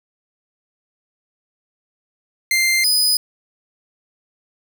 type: tone pair in turn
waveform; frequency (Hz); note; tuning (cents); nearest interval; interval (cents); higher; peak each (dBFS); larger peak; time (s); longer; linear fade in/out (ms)
sawtooth; 2093 / 4990; C7 / D#8; 0 / +4; octave + minor third; 1504; second; -11; neither; 2.51-2.84 / 2.84-3.17; neither; 2
effects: none